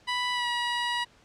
15% pulse tone with pitch glide, 987.8 to 963 Hz, B5 to B5, 0 to -44 cents, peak -20 dBFS, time 0.07-1.05 s, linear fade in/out 20 ms, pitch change -44 cents, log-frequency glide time 0.33-0.47 s, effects pink hiss -59 dBFS RMS until 1.24 s + low-pass 6000 Hz 12 dB/octave

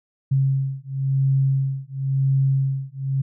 sine beating tone pair, 134.9 / 135.86 Hz, C#3 / C#3, -47 / -34 cents, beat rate 0.96 Hz, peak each -21 dBFS, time 0.31-3.22 s, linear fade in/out 10 ms, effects none

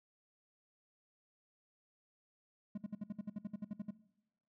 triangle tone bursts, 207.7 Hz, G#3, in tune, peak -36 dBFS, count 14, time 2.75-3.908 s, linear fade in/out 5 ms, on 27 ms, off 60 ms, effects noise-tail reverb RT60 0.9 s tail -19 dB re dry

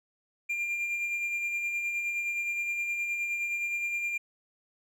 triangle tone with tremolo, 2393 Hz, D7, 32 cents sharp, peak -26 dBFS, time 0.49-4.18 s, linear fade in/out 10 ms, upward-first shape sine, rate 9.6 Hz, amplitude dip 35%, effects none

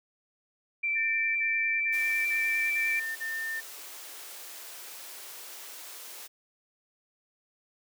sine tone with vibrato, 2342 Hz, D7, 5 cents flat, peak -26 dBFS, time 0.83-3 s, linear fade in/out 10 ms, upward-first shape sine, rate 9.9 Hz, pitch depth 12 cents each way
sine tone bursts, 1800 Hz, A6, 39 cents sharp, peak -31 dBFS, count 6, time 0.95-3.61 s, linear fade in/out 20 ms, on 410 ms, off 40 ms
white high-pass noise, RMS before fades -44 dBFS, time 1.92-6.28 s, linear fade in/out 20 ms, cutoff 340 Hz, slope 24 dB/octave
effects none

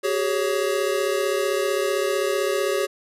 square chord, F# suspended second, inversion none, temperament equal with one note detuned, 379.7 / 415.3 / 554.4 Hz, F#4 / G#4 / C#5, +45 / 0 / 0 cents, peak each -26 dBFS, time 0.03-2.87 s, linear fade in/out 20 ms, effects resampled to 32000 Hz

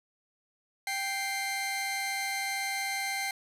sawtooth tone pair together, 784 / 2093 Hz, G5 / C7, 0 / 0 cents, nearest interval octave + perfect fourth, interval 1700 cents, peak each -31 / -29 dBFS, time 0.87-3.31 s, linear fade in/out 2 ms, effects resampled to 32000 Hz + 10-bit

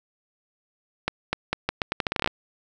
accelerating click train, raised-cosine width 0.3 ms, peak -7 dBFS, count 15, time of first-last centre 1.08-2.275 s, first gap 250 ms, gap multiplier 0.8, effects none

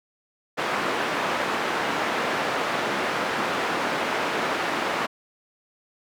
white band-pass noise, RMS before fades -26 dBFS, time 0.57-5.07 s, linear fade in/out 20 ms, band 220 to 1600 Hz, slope 12 dB/octave, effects none

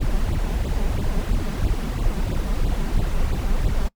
brown noise with flanger, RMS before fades -21 dBFS, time 0-3.89 s, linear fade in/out 20 ms, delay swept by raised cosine 0.24 to 5.14 ms, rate 3 Hz, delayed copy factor +0.9, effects noise-tail reverb RT60 0.1 s tail -23 dB re dry

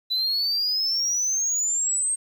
sine exponential sweep, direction up, 3966 to 8490 Hz, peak -19 dBFS, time 0.1-2.16 s, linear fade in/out 20 ms, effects tanh soft clip ceiling -20 dBFS + 9-bit

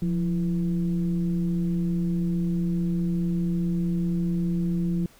sine tone with frequency modulation, 174.61 Hz, F3, in tune, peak -22 dBFS, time 0.02-5.06 s, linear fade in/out 2 ms, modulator 157 Hz, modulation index 0.57, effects pink hiss -55 dBFS RMS until 5.19 s

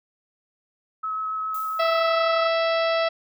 sine tone with vibrato, 1287 Hz, E6, 42 cents flat, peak -25 dBFS, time 1.03-2.48 s, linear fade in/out 10 ms, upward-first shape triangle, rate 7.2 Hz, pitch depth 10 cents each way
violet noise with exponential decay, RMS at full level -39 dBFS, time 1.54-2.56 s, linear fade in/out 5 ms, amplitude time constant 220 ms
harmonic tone, 659.3 Hz, E5, in tune, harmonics 1 / 2 / 3 / 4 / 5 / 6 / 7 / 8, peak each -21 / -27 / -31 / -33 / -35 / -37 / -38 / -39 dBFS, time 1.79-3.09 s, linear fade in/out 10 ms
effects none

